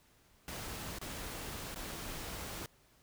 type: noise with dropouts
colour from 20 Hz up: pink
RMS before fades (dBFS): -43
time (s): 0.48-2.66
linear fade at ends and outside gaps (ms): 1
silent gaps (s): 0.986-1.014 / 1.745-1.759
effects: pink hiss -67 dBFS RMS until 3.02 s